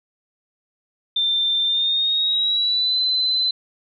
sine tone with pitch glide, 3579 to 4041 Hz, A7 to B7, +29 to +39 cents, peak -17 dBFS, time 1.16-3.51 s, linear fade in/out 5 ms, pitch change +210 cents, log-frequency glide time 1.65-2.98 s, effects none

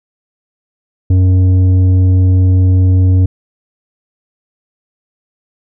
sine tone with tanh clipping, 92.5 Hz, F#2, in tune, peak -7 dBFS, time 1.1-3.26 s, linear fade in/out 5 ms, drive 8 dB, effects none

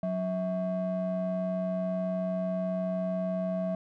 triangle ring-modulated tone, 233.1 Hz, A#3, in tune, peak -23 dBFS, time 0.03-3.75 s, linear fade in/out 2 ms, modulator 417 Hz, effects none

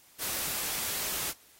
white noise, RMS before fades -33 dBFS, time 0.18-1.34 s, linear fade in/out 50 ms, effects white hiss -59 dBFS RMS until 1.59 s + AAC 48 kbps

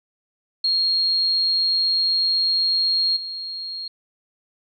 sine tone with level steps, 4258 Hz, C8, 30 cents sharp, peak -17 / -28 dBFS, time 0.64-3.88 s, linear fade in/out 5 ms, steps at 3.16 s, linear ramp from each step 10 ms, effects none

